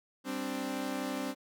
sawtooth chord, G suspended fourth, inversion none, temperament equal, 196 / 261.6 / 293.7 Hz, G3 / C4 / D4, 0 / 0 / 0 cents, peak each -38 / -32 / -35 dBFS, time 0.24-1.35 s, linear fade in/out 50 ms, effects none

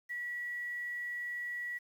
sine tone with quantisation, 1938 Hz, B6, 33 cents flat, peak -36 dBFS, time 0.09-1.79 s, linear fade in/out 20 ms, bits 10, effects none

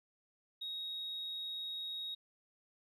sine tone, 3771 Hz, A#7, 19 cents sharp, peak -38 dBFS, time 0.61-2.15 s, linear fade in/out 10 ms, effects tanh soft clip ceiling -35 dBFS + 13-bit

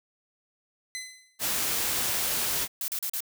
15% pulse tone with exponential decay, 2028 Hz, B6, 45 cents sharp, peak -25 dBFS, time 0.95-1.41 s, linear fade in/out 0 ms, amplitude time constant 100 ms
white noise, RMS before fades -28 dBFS, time 1.39-2.68 s, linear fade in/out 50 ms
blue noise bursts, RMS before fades -31 dBFS, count 4, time 2.81-3.205 s, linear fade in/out 2 ms, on 71 ms, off 37 ms
effects none

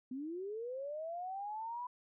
sine linear sweep, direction up, 246.8 to 996 Hz, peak -39 dBFS, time 0.11-1.87 s, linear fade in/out 5 ms, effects none

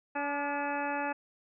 harmonic tone with a mistuned harmonic, 286.3 Hz, D4, 44 cents flat, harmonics 1 / 2 / 3 / 4 / 5 / 6 / 7 / 8 / 9, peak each -38 / -38 / -34 / -44 / -40 / -40 / -49 / -50 / -42 dBFS, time 0.15-1.13 s, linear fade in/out 10 ms, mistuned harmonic 4, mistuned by +52 cents, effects none

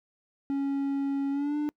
triangle tone with pitch glide, 277.2 to 297.1 Hz, C#4 to D4, 0 to +20 cents, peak -24 dBFS, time 0.5-1.69 s, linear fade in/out 0 ms, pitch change +120 cents, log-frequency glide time 1.31-1.57 s, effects noise-tail reverb RT60 0.1 s tail -26 dB re dry

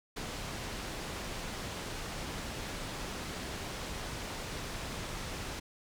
pink low-pass noise, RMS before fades -40 dBFS, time 0.16-5.6 s, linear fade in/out 10 ms, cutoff 7600 Hz, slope 12 dB/octave, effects none

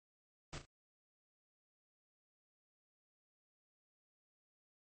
pink noise with echo, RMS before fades -45 dBFS, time 0.53-0.58 s, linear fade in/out 0 ms, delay 36 ms, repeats 2, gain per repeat -9 dB, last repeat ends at 0.652 s, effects MP3 32 kbps

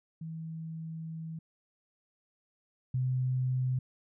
sine tone pair in turn, 161.6 / 128.26 Hz, E3 / C3, -34 / -34 cents, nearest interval major third, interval 400 cents, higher first, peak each -37 / -27 dBFS, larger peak second, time 0.21-1.39 / 2.94-3.79 s, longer first, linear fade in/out 5 ms, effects none

